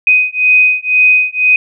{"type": "beating tone pair", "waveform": "sine", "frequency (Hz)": [2502, 2504], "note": ["D#7", "D#7"], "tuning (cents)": [9, 10], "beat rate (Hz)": 2, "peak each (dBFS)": -10, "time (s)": [0.07, 1.56], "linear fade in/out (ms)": 2, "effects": []}